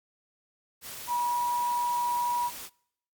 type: tone in noise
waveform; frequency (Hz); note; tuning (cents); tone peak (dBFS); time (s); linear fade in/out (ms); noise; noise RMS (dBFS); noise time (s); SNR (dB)
sine; 966; B5; -39; -25; 1.07-2.51; 50; white; -41; 0.81-2.7; +13
effects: noise-tail reverb RT60 0.7 s tail -25 dB re dry + Opus 48 kbps